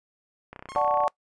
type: click train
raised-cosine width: 0.5 ms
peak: -25 dBFS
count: 17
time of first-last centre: 0.53-1.036 s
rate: 31.6 Hz
type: tone with exponential decay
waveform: sawtooth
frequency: 1076 Hz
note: C6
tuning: 48 cents sharp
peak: -34 dBFS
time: 0.69-1 s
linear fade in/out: 2 ms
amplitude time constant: 66 ms
type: chord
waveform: sine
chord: D major seventh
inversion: none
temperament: equal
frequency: 587.3 / 740 / 880 / 1108.7 Hz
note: D5 / F#5 / A5 / C#6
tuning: 0 / 0 / 0 / 0 cents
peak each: -26 dBFS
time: 0.76-1.08 s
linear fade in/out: 0 ms
effects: noise-tail reverb RT60 0.1 s tail -23 dB re dry + resampled to 22050 Hz